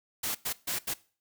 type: noise bursts at uneven times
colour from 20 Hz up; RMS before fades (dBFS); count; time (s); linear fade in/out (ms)
white; -32; 4; 0.23-0.35 / 0.45-0.53 / 0.67-0.79 / 0.87-0.94; 10
effects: noise-tail reverb RT60 0.4 s tail -20 dB re dry